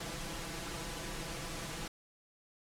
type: noise with comb filter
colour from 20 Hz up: pink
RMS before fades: -41 dBFS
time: 0-1.88 s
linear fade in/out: 5 ms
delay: 6 ms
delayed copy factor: +0.7
effects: low-pass 10000 Hz 12 dB/octave